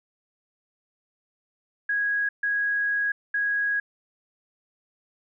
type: tone bursts at uneven times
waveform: sine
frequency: 1654 Hz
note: G#6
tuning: 8 cents flat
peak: -22 dBFS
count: 3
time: 1.89-2.29 / 2.43-3.12 / 3.34-3.8 s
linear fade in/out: 5 ms
effects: none